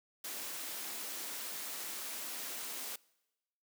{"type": "high-pass noise", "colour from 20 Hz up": "white", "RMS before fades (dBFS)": -42, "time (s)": [0.24, 2.96], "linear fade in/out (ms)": 5, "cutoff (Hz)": 210, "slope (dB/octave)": 24, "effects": ["noise-tail reverb RT60 1.0 s tail -24 dB re dry"]}